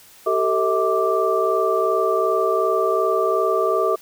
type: tone cluster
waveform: sine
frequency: 386.2 / 448.9 / 641 / 1174 Hz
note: G4 / A4 / E5 / D6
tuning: -26 / +35 / -49 / -1 cents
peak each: -22 dBFS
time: 0.26-3.96 s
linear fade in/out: 10 ms
effects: white hiss -48 dBFS RMS until 4.01 s